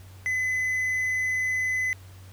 triangle tone, 2019 Hz, B6, 38 cents sharp, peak -22 dBFS, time 0.26-1.93 s, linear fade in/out 0 ms, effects added 94 Hz sine -44 dBFS peak until 2.32 s + pink hiss -54 dBFS RMS until 2.32 s

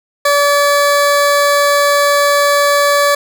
20% pulse tone, 574 Hz, D5, 40 cents flat, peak -4 dBFS, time 0.25-3.15 s, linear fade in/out 5 ms, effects none

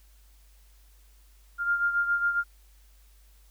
sine beating tone pair, 1400 / 1407.3 Hz, F6 / F6, +4 / +13 cents, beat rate 7.3 Hz, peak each -24 / -31 dBFS, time 1.58-2.44 s, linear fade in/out 50 ms, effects added 50 Hz sine -54 dBFS peak until 3.5 s + white hiss -64 dBFS RMS until 3.5 s

